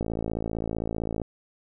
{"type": "click train", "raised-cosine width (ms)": 2, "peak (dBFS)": -16, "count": 68, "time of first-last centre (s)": [0.01, 1.217], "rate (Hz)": 55.5, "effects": []}